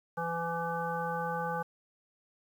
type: harmonic tone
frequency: 167.8 Hz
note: E3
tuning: 31 cents sharp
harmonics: 1 / 3 / 5 / 7 / 9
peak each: -39 / -37 / -35 / -39 / -40 dBFS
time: 0.17-1.63 s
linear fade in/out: 10 ms
effects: 10-bit